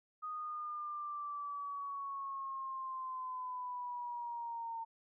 sine linear sweep, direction down, 1244.5 to 908 Hz, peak -39 dBFS, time 0.22-4.85 s, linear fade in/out 20 ms, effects none

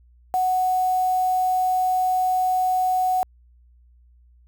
sine tone with quantisation, 740 Hz, F#5, in tune, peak -18 dBFS, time 0.34-3.23 s, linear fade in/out 0 ms, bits 6, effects added 60 Hz sine -51 dBFS peak until 4.47 s

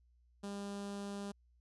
sawtooth tone with notch filter, 200.8 Hz, G3, 42 cents sharp, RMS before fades -43 dBFS, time 0.43-1.32 s, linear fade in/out 10 ms, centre 2100 Hz, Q 1.5, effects added 60 Hz sine -66 dBFS peak until 1.6 s + resampled to 24000 Hz

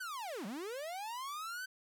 45% pulse linear two-way sweep, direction down then up, 1553 to 178.5 to 1553 Hz, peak -40 dBFS, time 0-1.66 s, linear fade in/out 10 ms, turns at 0.46 s, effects none

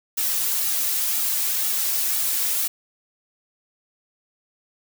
blue noise with flanger, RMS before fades -23 dBFS, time 0.17-2.68 s, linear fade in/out 10 ms, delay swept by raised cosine 1.9 to 3.3 ms, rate 2 Hz, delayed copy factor -0.65, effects none

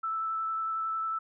sine tone with vibrato, 1318.5 Hz, E6, in tune, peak -29 dBFS, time 0.03-1.19 s, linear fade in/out 10 ms, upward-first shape sine, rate 11 Hz, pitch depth 10 cents each way, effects none

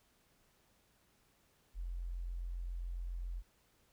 sine tone, 43.65 Hz, F1, in tune, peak -38 dBFS, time 1.74-3.43 s, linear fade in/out 50 ms, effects pink hiss -72 dBFS RMS until 3.92 s

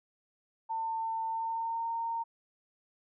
sine tone with pitch glide, 899 to 919 Hz, A5 to A#5, +37 to -25 cents, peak -31 dBFS, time 0.69-2.24 s, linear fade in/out 20 ms, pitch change +38 cents, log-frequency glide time 1.24-1.87 s, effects none

